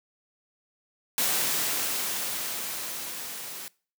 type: noise with level ramp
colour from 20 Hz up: white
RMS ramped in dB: -25 to -39 dBFS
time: 1.18-3.68 s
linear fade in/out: 0 ms
effects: noise-tail reverb RT60 0.4 s tail -23 dB re dry + high-pass 150 Hz 12 dB/octave

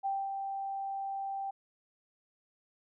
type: tone with ADSR envelope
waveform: sine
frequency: 784 Hz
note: G5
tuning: in tune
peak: -29 dBFS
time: 0.03-1.51 s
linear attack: 28 ms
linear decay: 230 ms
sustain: -5 dB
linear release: 10 ms
effects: none

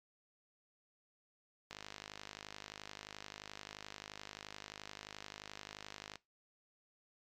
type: click train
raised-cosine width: 0.2 ms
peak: -28 dBFS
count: 230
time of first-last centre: 1.71-6.157 s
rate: 51.5 Hz
effects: noise-tail reverb RT60 0.2 s tail -20 dB re dry + MP3 96 kbps

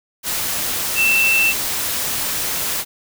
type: tone in noise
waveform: sine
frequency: 2673 Hz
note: E7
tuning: 23 cents sharp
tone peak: -13 dBFS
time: 0.95-1.54 s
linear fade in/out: 50 ms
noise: white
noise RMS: -22 dBFS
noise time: 0.23-2.85 s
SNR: +6 dB
effects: none

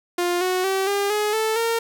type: tone with pitch steps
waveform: sawtooth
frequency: 351.9 / 367.9 / 384.6 / 402.1 / 420.4 / 439.5 / 459.5 Hz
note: F4 / F#4 / G4 / G4 / G#4 / A4 / A#4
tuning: +13 / -10 / -33 / +44 / +21 / -2 / -25 cents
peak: -16 dBFS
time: 0.18-1.79 s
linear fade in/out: 5 ms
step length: 230 ms
effects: 9-bit

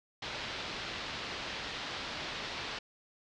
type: low-pass noise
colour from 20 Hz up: white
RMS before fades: -40 dBFS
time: 0.22-2.79 s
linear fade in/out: 5 ms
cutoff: 4400 Hz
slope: 24 dB/octave
effects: low-pass 7000 Hz 12 dB/octave

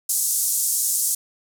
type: band-pass noise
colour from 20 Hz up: white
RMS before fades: -22 dBFS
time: 0.09-1.15 s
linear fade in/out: 5 ms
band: 6500 to 12000 Hz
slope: 24 dB/octave
effects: none

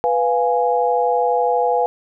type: chord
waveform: sine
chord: F diminished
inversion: second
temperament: equal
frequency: 493.9 / 698.5 / 830.6 Hz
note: Cb5 / F5 / Ab5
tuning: 0 / 0 / 0 cents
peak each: -18 / -20 / -19 dBFS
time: 0.04-1.86 s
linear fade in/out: 0 ms
effects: none

